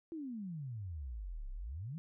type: exponential two-way sweep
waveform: sine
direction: down then up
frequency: 341.1 to 30.97 to 174.3 Hz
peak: -40 dBFS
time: 0.12-1.98 s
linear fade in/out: 0 ms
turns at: 1.5 s
effects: none